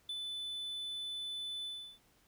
triangle tone with ADSR envelope, 3500 Hz, A7, 10 cents flat, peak -35 dBFS, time 0.09-1.99 s, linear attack 4 ms, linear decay 48 ms, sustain -2 dB, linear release 340 ms, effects pink hiss -69 dBFS RMS until 2.27 s

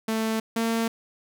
sawtooth tone pair in turn, 221.7 / 227.7 Hz, A3 / A#3, +13 / -40 cents, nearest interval unison, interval 47 cents, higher second, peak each -20 / -19 dBFS, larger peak second, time 0.08-0.4 / 0.56-0.88 s, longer neither, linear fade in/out 5 ms, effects none

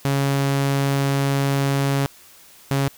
sawtooth tone pair in turn, 138.59 / 137.9 Hz, C#3 / C#3, 0 / -9 cents, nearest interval unison, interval 9 cents, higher first, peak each -14 dBFS, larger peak neither, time 0.05-2.06 / 2.71-2.88 s, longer first, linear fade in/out 0 ms, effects white hiss -48 dBFS RMS until 2.97 s

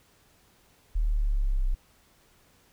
sine linear sweep, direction down, 39.16 to 31.21 Hz, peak -22 dBFS, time 0.95-1.75 s, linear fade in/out 10 ms, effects pink hiss -62 dBFS RMS until 2.72 s

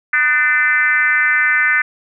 sine tone with frequency modulation, 1781 Hz, A6, 21 cents sharp, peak -11 dBFS, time 0.13-1.82 s, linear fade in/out 5 ms, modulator 277 Hz, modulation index 1.4, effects none

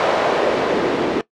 white noise with band-pass filter sweep, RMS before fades -18 dBFS, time 0-1.21 s, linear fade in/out 0 ms, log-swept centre 620 to 320 Hz, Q 2, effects noise-tail reverb RT60 0.1 s tail -18 dB re dry + low-pass 4000 Hz 12 dB/octave

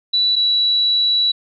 sine tone pair in turn, 3951 / 3928 Hz, B7 / B7, 0 / -10 cents, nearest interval unison, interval 10 cents, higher first, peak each -13 dBFS, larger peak neither, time 0.13-0.36 / 0.36-1.32 s, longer second, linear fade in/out 10 ms, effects none

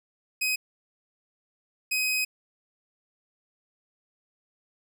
sawtooth tone bursts at uneven times, 2520 Hz, D#7, 21 cents sharp, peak -21 dBFS, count 2, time 0.41-0.56 / 1.91-2.25 s, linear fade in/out 10 ms, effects none

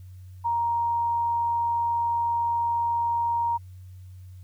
sine tone, 937 Hz, A#5, 9 cents sharp, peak -22 dBFS, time 0.44-3.58 s, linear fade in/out 20 ms, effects added 92 Hz sine -41 dBFS peak until 4.43 s + white hiss -66 dBFS RMS until 4.43 s

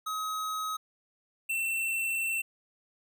square tone pair in turn, 1270 / 2691 Hz, D#6 / E7, +35 / +35 cents, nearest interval octave + minor second, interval 1300 cents, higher second, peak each -32 / -29 dBFS, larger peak second, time 0.06-0.77 / 1.49-2.42 s, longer second, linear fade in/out 10 ms, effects none

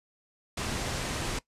pink low-pass noise, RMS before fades -33 dBFS, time 0.57-1.39 s, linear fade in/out 5 ms, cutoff 9300 Hz, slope 24 dB/octave, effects noise-tail reverb RT60 0.1 s tail -19 dB re dry + resampled to 32000 Hz

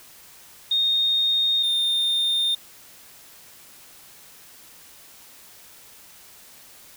sine / triangle tone pair in turn, 3692 / 3635 Hz, A#7 / A#7, -17 / -44 cents, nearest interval unison, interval 27 cents, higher first, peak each -18 dBFS, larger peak neither, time 0.71-1.63 / 1.63-2.55 s, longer neither, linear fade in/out 5 ms, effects white hiss -48 dBFS RMS until 6.96 s

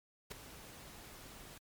pink noise with ADSR envelope, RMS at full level -42 dBFS, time 0.3-1.58 s, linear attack 16 ms, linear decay 10 ms, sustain -11 dB, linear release 5 ms, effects MP3 96 kbps

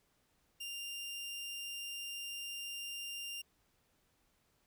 sawtooth tone, 2794 Hz, F7, in tune, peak -38 dBFS, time 0.6-3.42 s, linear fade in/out 10 ms, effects pink hiss -75 dBFS RMS until 4.66 s

